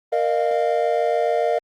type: chord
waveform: triangle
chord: Bb suspended fourth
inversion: none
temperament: equal with one note detuned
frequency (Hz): 466.2 / 611.6 / 698.5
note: Bb4 / Eb5 / F5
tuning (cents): 0 / -30 / 0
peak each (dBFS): -20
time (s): 0.12-1.59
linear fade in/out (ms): 10
effects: Opus 24 kbps